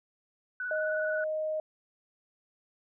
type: tone with vibrato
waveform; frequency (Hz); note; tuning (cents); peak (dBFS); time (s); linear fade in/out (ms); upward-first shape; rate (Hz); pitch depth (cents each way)
sine; 1480; F#6; 0; -32; 0.6-1.24; 2; square; 19; 20
type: tone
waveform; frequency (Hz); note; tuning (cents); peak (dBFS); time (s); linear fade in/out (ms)
sine; 622.3; D#5; 0; -29; 0.71-1.6; 2
effects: none